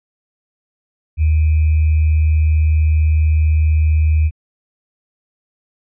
sine tone with sample-and-hold, 77.78 Hz, D#2, in tune, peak -10 dBFS, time 1.17-4.31 s, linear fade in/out 50 ms, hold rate 2450 Hz, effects resampled to 8000 Hz

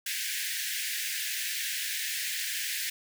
pink high-pass noise, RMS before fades -33 dBFS, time 0.06-2.9 s, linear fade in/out 5 ms, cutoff 1600 Hz, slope 96 dB/octave, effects none

